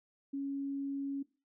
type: tone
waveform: sine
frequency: 277.2 Hz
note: C#4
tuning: in tune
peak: -34 dBFS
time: 0.33-1.23 s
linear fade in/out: 10 ms
effects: noise-tail reverb RT60 0.3 s tail -18 dB re dry